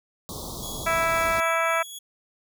pink band-stop noise, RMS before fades -35 dBFS, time 0.29-1.4 s, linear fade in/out 0 ms, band 1200 to 3400 Hz, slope 96 dB/octave
15% pulse tone with tremolo, 3356 Hz, G#7, 17 cents sharp, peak -28 dBFS, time 0.62-1.99 s, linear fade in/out 10 ms, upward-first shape sine, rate 3.8 Hz, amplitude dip 35%
harmonic tone, 329.6 Hz, E4, in tune, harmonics 2 / 3 / 4 / 5 / 6 / 7 / 8, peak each -26 / -30 / -25 / -31 / -33 / -29 / -37 dBFS, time 0.86-1.83 s, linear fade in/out 10 ms
effects none

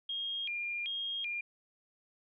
sine tone with vibrato, 2794 Hz, F7, in tune, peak -34 dBFS, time 0.09-1.41 s, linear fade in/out 5 ms, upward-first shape square, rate 1.3 Hz, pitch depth 260 cents each way, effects none

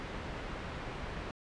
pink low-pass noise, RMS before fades -41 dBFS, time 0-1.31 s, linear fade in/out 0 ms, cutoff 2500 Hz, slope 12 dB/octave, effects resampled to 22050 Hz

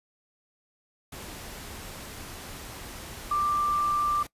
sine tone in noise, 1181 Hz, D6, 9 cents sharp, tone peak -23 dBFS, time 3.31-4.23 s, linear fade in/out 5 ms, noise pink, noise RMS -41 dBFS, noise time 1.12-4.27 s, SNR +15 dB, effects noise-tail reverb RT60 0.1 s tail -21 dB re dry + resampled to 32000 Hz

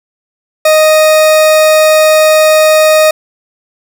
40% pulse tone, 622.3 Hz, D#5, in tune, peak -3 dBFS, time 0.65-3.11 s, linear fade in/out 5 ms, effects none

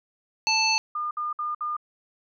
harmonic tone, 880 Hz, A5, in tune, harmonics 1 / 3 / 5 / 7, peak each -26 / -24 / -24 / -30 dBFS, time 0.47-0.78 s, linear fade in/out 0 ms
sine tone bursts, 1211 Hz, D#6, 47 cents flat, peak -26 dBFS, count 4, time 0.95-1.767 s, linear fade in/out 5 ms, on 160 ms, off 59 ms
effects none

